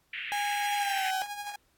pink band-pass noise, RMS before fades -37 dBFS, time 0.13-1.11 s, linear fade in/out 5 ms, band 1800 to 2900 Hz, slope 48 dB/octave
35% pulse tone with pitch glide, 820 to 760.7 Hz, G#5 to F#5, -22 to +48 cents, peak -27 dBFS, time 0.32-1.22 s, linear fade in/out 0 ms, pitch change -130 cents, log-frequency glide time 0.78-1.06 s
sawtooth tone with tremolo, 821 Hz, G#5, 20 cents flat, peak -30 dBFS, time 0.63-1.56 s, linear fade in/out 5 ms, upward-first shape sine, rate 12 Hz, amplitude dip 55%
effects pink hiss -70 dBFS RMS until 1.77 s + AAC 64 kbps

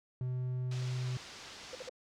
triangle tone, 126.5 Hz, B2, 42 cents sharp, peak -31 dBFS, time 0.21-1.17 s, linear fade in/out 2 ms
white low-pass noise, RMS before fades -50 dBFS, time 0.71-1.89 s, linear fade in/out 5 ms, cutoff 5800 Hz, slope 24 dB/octave
sine tone bursts, 511 Hz, C5, 41 cents flat, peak -40 dBFS, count 3, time 1.73-1.895 s, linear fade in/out 2 ms, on 21 ms, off 51 ms
effects none

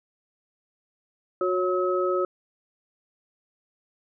sine tone cluster, 364.5 / 551 / 1284 Hz, F#4 / C#5 / E6, -26 / -11 / -46 cents, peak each -24 / -27 / -28 dBFS, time 1.41-2.25 s, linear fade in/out 2 ms, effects none

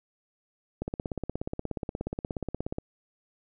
click train, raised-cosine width 2 ms, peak -18 dBFS, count 34, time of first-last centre 0.82-2.784 s, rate 16.8 Hz, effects none

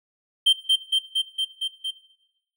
triangle tone with echo, 3136 Hz, G7, in tune, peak -12 dBFS, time 0.46-0.53 s, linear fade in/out 10 ms, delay 230 ms, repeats 6, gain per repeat -2 dB, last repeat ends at 1.91 s, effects noise-tail reverb RT60 1.0 s tail -18 dB re dry

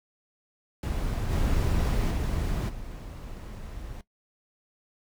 brown noise with level steps, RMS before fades -29 / -25 / -28 / -39 dBFS, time 0.83-4.01 s, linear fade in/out 2 ms, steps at 1.3 / 2.1 / 2.68 s, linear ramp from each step 20 ms, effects noise-tail reverb RT60 0.1 s tail -17 dB re dry

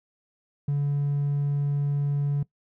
triangle tone, 143 Hz, D3, 46 cents flat, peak -19 dBFS, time 0.68-2.43 s, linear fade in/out 5 ms, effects noise-tail reverb RT60 0.1 s tail -22 dB re dry + tanh soft clip ceiling -18 dBFS

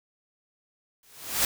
white noise with exponential growth, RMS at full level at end -21 dBFS, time 1.03-1.45 s, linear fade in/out 2 ms, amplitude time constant 90 ms, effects none

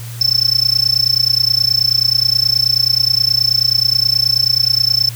triangle tone with amplitude modulation, 5290 Hz, E8, 5 cents sharp, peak -6 dBFS, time 0.21-5.09 s, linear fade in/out 2 ms, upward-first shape sine, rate 29.4 Hz, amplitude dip 100%, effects added 117 Hz sine -26 dBFS peak until 5.15 s + white hiss -35 dBFS RMS until 5.15 s

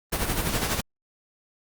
pink noise with tremolo, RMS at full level -24 dBFS, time 0.12-0.81 s, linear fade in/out 10 ms, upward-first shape sine, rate 12 Hz, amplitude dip 55%, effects Opus 32 kbps

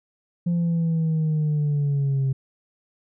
sine linear sweep, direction down, 173.8 to 132.9 Hz, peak -17 dBFS, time 0.46-2.33 s, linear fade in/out 10 ms, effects tanh soft clip ceiling -18 dBFS

